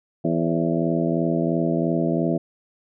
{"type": "harmonic tone with a mistuned harmonic", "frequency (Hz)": 82.9, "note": "E2", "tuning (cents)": 10, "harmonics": [2, 3, 4, 5, 6, 7, 8], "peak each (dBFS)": [-24, -25, -25, -30, -33, -31, -28], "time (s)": [0.24, 2.38], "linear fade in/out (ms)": 10, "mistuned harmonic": 6, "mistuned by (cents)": 67, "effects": []}